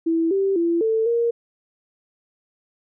sine tone with pitch steps, 328.8 / 390.1 / 338.2 / 444.6 / 468.1 Hz, E4 / G4 / E4 / A4 / A#4, -4 / -8 / +44 / +18 / +7 cents, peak -17 dBFS, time 0.06-1.31 s, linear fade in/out 10 ms, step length 250 ms, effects none

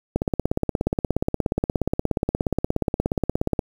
click train, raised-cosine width 2 ms, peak -7 dBFS, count 59, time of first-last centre 0.16-3.592 s, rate 16.9 Hz, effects 7-bit

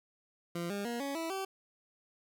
20% pulse tone with pitch steps, 171.6 / 201.7 / 237.1 / 278.8 / 327.7 / 385.2 Hz, F3 / G3 / A#3 / C#4 / E4 / G4, -30 / +50 / +30 / +10 / -10 / -30 cents, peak -30 dBFS, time 0.55-1.45 s, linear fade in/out 5 ms, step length 150 ms, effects none

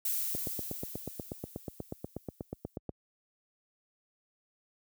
violet noise with exponential decay, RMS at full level -31 dBFS, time 0.05-2.77 s, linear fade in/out 5 ms, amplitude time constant 590 ms
click train, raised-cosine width 2 ms, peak -23 dBFS, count 22, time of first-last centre 0.35-2.892 s, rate 8.26 Hz
effects high-pass 60 Hz 12 dB/octave

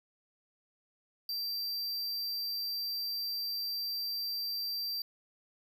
square tone, 4699 Hz, D8, in tune, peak -34 dBFS, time 1.29-5.02 s, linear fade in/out 2 ms, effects none

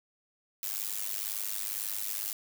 blue noise with amplitude modulation, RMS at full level -31 dBFS, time 0.63-2.33 s, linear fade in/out 2 ms, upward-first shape sine, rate 102 Hz, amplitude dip 95%, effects none

